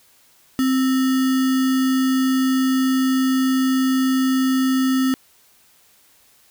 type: tone with sample-and-hold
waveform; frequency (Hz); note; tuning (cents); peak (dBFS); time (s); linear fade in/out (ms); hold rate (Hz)
sine; 261.6; C4; 0; -15; 0.59-5.14; 0; 1575
effects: white hiss -55 dBFS RMS until 6.5 s